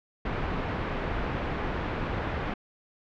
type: low-pass noise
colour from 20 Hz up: pink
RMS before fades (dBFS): -31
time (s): 0.25-2.54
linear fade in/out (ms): 5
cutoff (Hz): 2000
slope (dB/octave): 12
effects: low-pass 4000 Hz 12 dB/octave